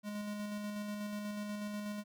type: tone with tremolo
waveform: square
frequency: 207.7 Hz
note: G#3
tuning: in tune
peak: -38 dBFS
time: 0.03-2.04 s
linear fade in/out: 50 ms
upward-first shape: square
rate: 8.2 Hz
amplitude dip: 25%
effects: none